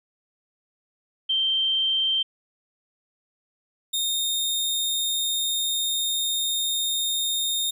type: tone pair in turn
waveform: sine / sawtooth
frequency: 3136 / 3674 Hz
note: G7 / A#7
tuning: 0 / -26 cents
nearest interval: minor third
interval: 274 cents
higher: second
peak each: -20 dBFS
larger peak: neither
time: 1.29-2.23 / 3.93-7.71 s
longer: second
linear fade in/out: 10 ms
effects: none